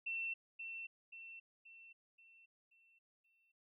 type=tone with echo; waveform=sine; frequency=2695 Hz; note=E7; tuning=38 cents sharp; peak=-38 dBFS; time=0.06-0.34 s; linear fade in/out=10 ms; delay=530 ms; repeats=6; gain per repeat=-6 dB; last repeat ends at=3.52 s; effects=none